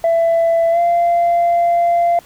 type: tone with pitch glide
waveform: sine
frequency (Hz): 667 to 689.3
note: E5 to F5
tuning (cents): +20 to -23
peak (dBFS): -9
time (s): 0.04-2.19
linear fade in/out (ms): 2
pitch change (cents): +57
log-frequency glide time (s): 0.71-0.79
effects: tanh soft clip ceiling -9 dBFS + pink hiss -45 dBFS RMS until 2.25 s